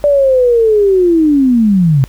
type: linear sweep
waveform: sine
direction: down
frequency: 587.3 to 127 Hz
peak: -6 dBFS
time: 0.04-2.04 s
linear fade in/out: 0 ms
effects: added 50 Hz sine -33 dBFS peak until 2.08 s + pink hiss -43 dBFS RMS until 2.08 s